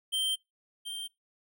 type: tone pair in turn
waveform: square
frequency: 3136 / 3161 Hz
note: G7 / G7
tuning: 0 / +14 cents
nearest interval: unison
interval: 14 cents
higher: second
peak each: -28 / -36 dBFS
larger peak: first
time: 0.12-0.36 / 0.85-1.08 s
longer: first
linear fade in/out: 20 ms
effects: noise-tail reverb RT60 0.2 s tail -25 dB re dry